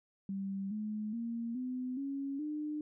sine tone with pitch steps, 195.3 / 213 / 232.3 / 253.3 / 276.2 / 301.2 Hz, G3 / G#3 / A#3 / B3 / C#4 / D4, -6 / +44 / -6 / +44 / -6 / +44 cents, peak -35 dBFS, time 0.29-2.81 s, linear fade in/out 2 ms, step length 420 ms, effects none

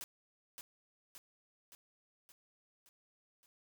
white noise with echo, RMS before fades -45 dBFS, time 0.01-0.04 s, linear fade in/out 0 ms, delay 570 ms, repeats 6, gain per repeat -4 dB, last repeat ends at 3.46 s, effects none

